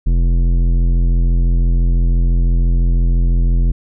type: tone with tanh clipping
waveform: sine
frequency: 42.97 Hz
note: F1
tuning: 27 cents flat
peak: -12 dBFS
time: 0.06-3.72 s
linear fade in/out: 10 ms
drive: 13 dB
effects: none